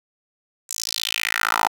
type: tone with high-pass filter sweep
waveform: 10% pulse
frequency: 55.3 Hz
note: A1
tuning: 9 cents sharp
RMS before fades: -24 dBFS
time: 0.69-1.68 s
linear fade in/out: 10 ms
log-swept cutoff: 7500 to 840 Hz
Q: 3.5
effects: 7-bit